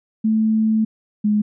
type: tone pair in turn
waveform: sine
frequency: 219.2 / 210 Hz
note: A3 / G#3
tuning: -6 / +19 cents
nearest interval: minor second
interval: 75 cents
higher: first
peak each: -14 dBFS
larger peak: neither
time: 0.24-0.85 / 1.24-1.42 s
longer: first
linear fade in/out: 10 ms
effects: none